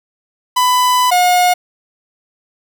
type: tone pair in turn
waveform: 45% pulse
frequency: 998 / 719.2 Hz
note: B5 / F#5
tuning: +18 / -49 cents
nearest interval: tritone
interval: 567 cents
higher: first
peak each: -10 / -9 dBFS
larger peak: second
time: 0.56-1.11 / 1.11-1.54 s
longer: first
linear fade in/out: 10 ms
effects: none